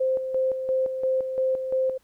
sine tone with tremolo, 522 Hz, C5, 4 cents flat, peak -20 dBFS, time 0-1.98 s, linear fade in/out 10 ms, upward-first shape square, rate 2.9 Hz, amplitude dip 55%, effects pink hiss -65 dBFS RMS until 2.03 s

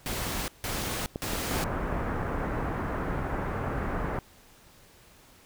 pink noise bursts, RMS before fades -32 dBFS, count 3, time 0.06-1.64 s, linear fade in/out 0 ms, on 420 ms, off 160 ms
clicks, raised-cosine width 2 ms, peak -18 dBFS, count 3, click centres 1.159 / 1.334 / 1.926 s
pink low-pass noise, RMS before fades -31 dBFS, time 1.51-4.19 s, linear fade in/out 0 ms, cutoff 1700 Hz, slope 24 dB/octave
effects pink hiss -56 dBFS RMS until 5.45 s

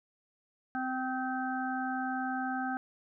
harmonic tone with a mistuned harmonic, 258.8 Hz, C4, 19 cents flat, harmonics 1 / 3 / 5 / 6, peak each -35 / -35 / -42 / -38 dBFS, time 0.75-2.77 s, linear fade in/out 0 ms, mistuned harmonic 5, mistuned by -17 cents, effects none

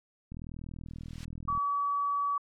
click train, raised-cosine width 5 ms, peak -30 dBFS, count 52, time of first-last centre 0.32-1.576 s, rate 40.6 Hz
blue noise with exponential growth, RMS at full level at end -36 dBFS, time 0.86-1.25 s, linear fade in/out 5 ms, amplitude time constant 83 ms
sine tone, 1141 Hz, C#6, 50 cents sharp, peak -27 dBFS, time 1.48-2.38 s, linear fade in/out 5 ms
effects low-pass 4000 Hz 12 dB/octave

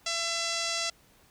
5% pulse tone with low-pass filter, 672 Hz, E5, 33 cents sharp, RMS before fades -31 dBFS, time 0.06-0.9 s, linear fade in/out 5 ms, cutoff 6100 Hz, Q 1.4, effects pink hiss -61 dBFS RMS until 1.3 s

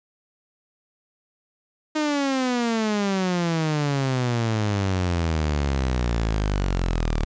sawtooth exponential sweep, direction down, 311.1 to 37.13 Hz, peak -17 dBFS, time 1.95-7.25 s, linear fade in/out 10 ms, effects resampled to 16000 Hz + 8-bit

